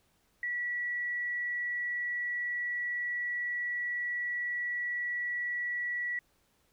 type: tone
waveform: sine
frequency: 1942 Hz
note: B6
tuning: 30 cents flat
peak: -31 dBFS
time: 0.43-6.19 s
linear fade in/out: 2 ms
effects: pink hiss -71 dBFS RMS until 6.72 s

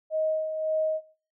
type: tone with tremolo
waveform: sine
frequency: 628 Hz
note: D#5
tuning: 16 cents sharp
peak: -23 dBFS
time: 0.1-1.01 s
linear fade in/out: 50 ms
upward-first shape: sine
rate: 1.8 Hz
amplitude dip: 55%
effects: noise-tail reverb RT60 0.4 s tail -17 dB re dry

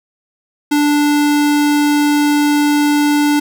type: tone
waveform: square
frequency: 293.4 Hz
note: D4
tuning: 2 cents flat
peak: -11 dBFS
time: 0.71-3.4 s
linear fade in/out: 10 ms
effects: none

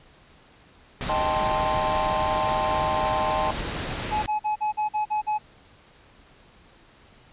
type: noise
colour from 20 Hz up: pink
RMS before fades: -30 dBFS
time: 1.01-4.26 s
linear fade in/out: 0 ms
type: chord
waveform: triangle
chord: A half-diminished seventh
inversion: second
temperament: equal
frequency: 622.3 / 784 / 880 / 1046.5 Hz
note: Eb5 / G5 / A5 / C6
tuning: 0 / 0 / 0 / 0 cents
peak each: -26 dBFS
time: 1.09-3.51 s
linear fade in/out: 5 ms
type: tone bursts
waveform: triangle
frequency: 850 Hz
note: G#5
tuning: 40 cents sharp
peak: -20 dBFS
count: 8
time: 4.11-5.385 s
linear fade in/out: 20 ms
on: 120 ms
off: 45 ms
effects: pink hiss -54 dBFS RMS until 7.32 s + resampled to 8000 Hz

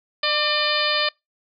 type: harmonic tone with a mistuned harmonic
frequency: 601 Hz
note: D5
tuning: 40 cents sharp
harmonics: 1 / 2 / 3 / 4 / 5 / 6 / 7 / 8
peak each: -27 / -27 / -27 / -27 / -27 / -27 / -27 / -27 dBFS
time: 0.23-1.09 s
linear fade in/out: 5 ms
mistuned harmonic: 2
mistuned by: -35 cents
effects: noise-tail reverb RT60 0.2 s tail -26 dB re dry

